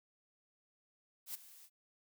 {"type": "noise with ADSR envelope", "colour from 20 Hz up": "blue", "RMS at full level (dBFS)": -41, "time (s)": [1.26, 1.7], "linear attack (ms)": 84, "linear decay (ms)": 14, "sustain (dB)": -17, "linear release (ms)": 56, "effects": []}